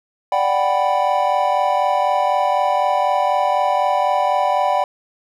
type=chord; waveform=triangle; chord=G major seventh; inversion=second; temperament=equal; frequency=587.3 / 740 / 784 / 987.8 Hz; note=D5 / F#5 / G5 / B5; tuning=0 / 0 / 0 / 0 cents; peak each=-19 / -18 / -18 / -19 dBFS; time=0.32-4.84 s; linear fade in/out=2 ms; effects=none